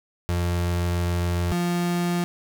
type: tone pair in turn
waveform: 35% pulse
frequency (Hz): 87.31 / 174.62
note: F2 / F3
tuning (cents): 0 / 0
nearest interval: octave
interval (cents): 1200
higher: second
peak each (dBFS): -20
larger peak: neither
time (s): 0.29-1.52 / 1.52-2.24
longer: first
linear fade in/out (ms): 0
effects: none